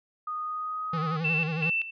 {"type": "tone with pitch glide", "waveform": "sine", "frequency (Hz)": [1236, 1258.3], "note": ["D#6", "D#6"], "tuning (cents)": [-12, 19], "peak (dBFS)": -30, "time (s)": [0.27, 1.17], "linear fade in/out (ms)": 5, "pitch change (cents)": 31, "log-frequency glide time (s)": [0.41, 0.91]}
{"type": "tone with vibrato", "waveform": "square", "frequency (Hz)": 160, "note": "D#3", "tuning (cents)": 49, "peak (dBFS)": -29, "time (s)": [0.93, 1.7], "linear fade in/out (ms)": 5, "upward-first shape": "sine", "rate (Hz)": 11, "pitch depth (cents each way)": 87}
{"type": "tone with tremolo", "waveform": "sine", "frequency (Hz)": 2670, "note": "E7", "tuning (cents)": 22, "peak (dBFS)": -24, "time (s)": [1.24, 1.91], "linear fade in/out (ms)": 10, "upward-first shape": "square", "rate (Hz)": 2.6, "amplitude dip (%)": 75}
{"effects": ["resampled to 11025 Hz"]}